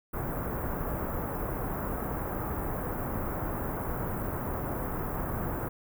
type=band-stop noise; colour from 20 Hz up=pink; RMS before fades=-33 dBFS; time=0.13-5.69 s; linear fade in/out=10 ms; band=1400 to 15000 Hz; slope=24 dB/octave; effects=none